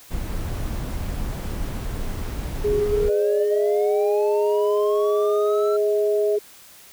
brown noise, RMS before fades -27 dBFS, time 0.1-3.1 s, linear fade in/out 20 ms
sine tone, 415.3 Hz, G#4, in tune, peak -18 dBFS, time 2.64-6.39 s, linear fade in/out 10 ms
triangle linear sweep, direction up, 362.2 to 1355 Hz, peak -27 dBFS, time 2.72-5.77 s, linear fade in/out 10 ms
sine tone with pitch glide, 607 to 636.1 Hz, D#5 to D#5, -43 to +38 cents, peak -24 dBFS, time 3.08-6.37 s, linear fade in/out 20 ms, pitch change +81 cents, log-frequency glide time 3.43-5.95 s
effects white hiss -47 dBFS RMS until 6.92 s

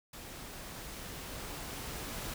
pink noise with level ramp, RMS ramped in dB -47 to -40 dBFS, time 0.13-2.34 s, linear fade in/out 5 ms, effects none

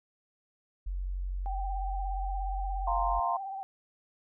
sine tone, 46 Hz, F#1, 9 cents flat, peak -31 dBFS, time 0.86-3.2 s, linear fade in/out 10 ms
sine tone with vibrato, 780 Hz, G5, 9 cents flat, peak -35 dBFS, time 1.46-3.63 s, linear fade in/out 0 ms, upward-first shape sine, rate 17 Hz, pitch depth 40 cents each way
sine chord, F suspended fourth, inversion none, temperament equal with one note detuned, 698.5 / 925.9 / 1046.5 Hz, F5 / Bb5 / C6, 0 / -12 / 0 cents, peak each -31 / -32 / -32 dBFS, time 2.87-3.37 s, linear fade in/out 5 ms
effects none

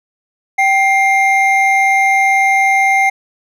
triangle tone pair together, 778 / 2113 Hz, G5 / C7, -13 / +16 cents, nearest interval octave + perfect fourth, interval 1729 cents, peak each -10 dBFS, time 0.58-3.1 s, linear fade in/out 10 ms, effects none

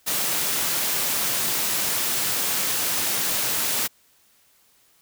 white high-pass noise, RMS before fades -24 dBFS, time 0.06-3.88 s, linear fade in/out 20 ms, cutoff 100 Hz, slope 96 dB/octave, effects white hiss -60 dBFS RMS until 5.01 s

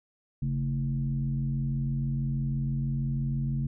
sine tone with frequency modulation, 138.59 Hz, C#3, in tune, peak -26 dBFS, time 0.42-3.67 s, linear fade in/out 5 ms, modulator 86.2 Hz, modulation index 0.77, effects none

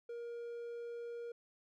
triangle tone, 471.7 Hz, A#4, 20 cents sharp, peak -40 dBFS, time 0.09-1.32 s, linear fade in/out 5 ms, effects none

